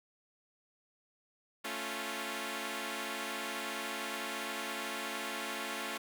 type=chord; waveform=5% pulse; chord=A augmented; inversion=none; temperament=equal; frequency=220 / 277.2 / 349.2 Hz; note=A3 / C#4 / E#4; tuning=0 / 0 / 0 cents; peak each=-30 dBFS; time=1.64-5.98 s; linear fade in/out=10 ms; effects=none